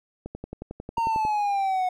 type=click train; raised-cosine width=2 ms; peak=-21 dBFS; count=12; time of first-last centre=0.26-1.251 s; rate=11.1 Hz
type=exponential sweep; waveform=triangle; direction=down; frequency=928 to 729 Hz; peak=-20 dBFS; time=0.97-1.89 s; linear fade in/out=5 ms
effects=none